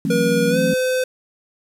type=chord; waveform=sine; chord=F# half-diminished seventh; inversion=third; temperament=just; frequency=166.5 / 185 / 222 / 266.4 Hz; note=E3 / F#3 / A3 / C4; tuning=+18 / 0 / +16 / +31 cents; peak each=-23 dBFS; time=0.05-0.74 s; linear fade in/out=2 ms
type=tone with pitch glide; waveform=square; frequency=480 to 511.5 Hz; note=B4 to C5; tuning=-49 to -39 cents; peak=-18 dBFS; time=0.1-1.04 s; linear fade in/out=5 ms; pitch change=+110 cents; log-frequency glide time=0.49-0.58 s
effects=resampled to 32000 Hz + 7-bit